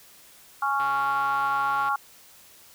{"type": "chord", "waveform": "sine", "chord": "Db major", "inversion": "second", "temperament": "just", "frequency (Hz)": [831.5, 1108.7, 1385.9], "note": ["Ab5", "Db6", "F6"], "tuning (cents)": [2, 0, -14], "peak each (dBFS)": [-27, -26, -27], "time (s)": [0.62, 1.96], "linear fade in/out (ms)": 5}
{"type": "click train", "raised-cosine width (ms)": 0.3, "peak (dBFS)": -24, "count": 153, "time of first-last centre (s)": [0.8, 1.886], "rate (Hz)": 140}
{"effects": ["white hiss -52 dBFS RMS until 2.74 s"]}